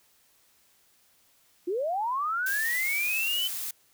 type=linear sweep; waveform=sine; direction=up; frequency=328.6 to 3073 Hz; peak=-26 dBFS; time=1.67-3.48 s; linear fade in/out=10 ms
type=noise; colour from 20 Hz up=blue; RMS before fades=-34 dBFS; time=2.46-3.71 s; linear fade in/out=5 ms
effects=white hiss -64 dBFS RMS until 3.93 s